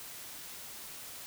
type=silence; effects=white hiss -46 dBFS RMS until 1.26 s